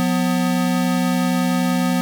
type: tone pair together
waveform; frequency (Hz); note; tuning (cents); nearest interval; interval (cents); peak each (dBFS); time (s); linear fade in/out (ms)
square; 179.35 / 249.8; F3 / B3; +46 / +20; tritone; 574; -20; 0-2.01; 0
effects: none